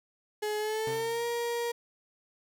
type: tone with pitch glide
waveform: 35% pulse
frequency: 422.9 to 472 Hz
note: G#4 to A#4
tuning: +31 to +22 cents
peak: -28 dBFS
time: 0.42-1.72 s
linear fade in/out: 10 ms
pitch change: +191 cents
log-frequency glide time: 0.58-1.25 s
type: tone with exponential decay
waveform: sawtooth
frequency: 133.1 Hz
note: C3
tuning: 30 cents sharp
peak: -33 dBFS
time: 0.87-1.52 s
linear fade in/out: 2 ms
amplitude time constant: 140 ms
effects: none